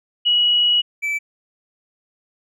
sine / triangle tone pair in turn, 2917 / 2315 Hz, F#7 / D7, -25 / -25 cents, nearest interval major third, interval 400 cents, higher first, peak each -13 / -18 dBFS, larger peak first, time 0.25-0.82 / 1.02-1.19 s, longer first, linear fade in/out 20 ms, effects none

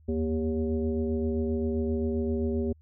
sine tone with frequency modulation, 236.2 Hz, A#3, 23 cents sharp, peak -25 dBFS, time 0.08-2.73 s, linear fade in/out 10 ms, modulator 160 Hz, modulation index 1.3, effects added 78 Hz sine -54 dBFS peak until 2.81 s

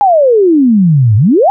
sine exponential two-way sweep, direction down then up, 840 to 100 to 840 Hz, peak -4 dBFS, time 0.01-1.5 s, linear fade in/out 0 ms, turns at 1.16 s, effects none

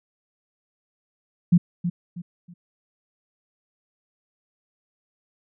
sine tone with echo, 174.61 Hz, F3, in tune, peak -11 dBFS, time 1.52-1.58 s, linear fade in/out 10 ms, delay 320 ms, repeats 3, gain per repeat -10 dB, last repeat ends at 2.54 s, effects none

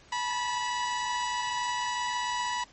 sawtooth tone pair together, 870 / 976.5 Hz, A5 / B5, -20 / -20 cents, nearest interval major second, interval 200 cents, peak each -35 / -25 dBFS, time 0.12-2.64 s, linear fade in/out 5 ms, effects pink hiss -56 dBFS RMS until 2.72 s + MP3 32 kbps

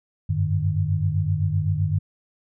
sine tone cluster, 92.9 / 100.7 / 151 Hz, F#2 / G2 / D3, +7 / +47 / +48 cents, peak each -24 dBFS, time 0.29-1.99 s, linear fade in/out 10 ms, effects none

